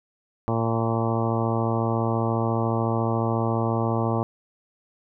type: harmonic tone with a mistuned harmonic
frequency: 114.2 Hz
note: A#2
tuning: 35 cents flat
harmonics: 1 / 2 / 3 / 4 / 5 / 6 / 7 / 8 / 9 / 10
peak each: -25 / -28 / -30 / -31 / -32 / -33 / -33 / -34 / -35 / -35 dBFS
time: 0.48-4.23 s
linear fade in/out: 0 ms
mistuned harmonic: 8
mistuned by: -23 cents
effects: none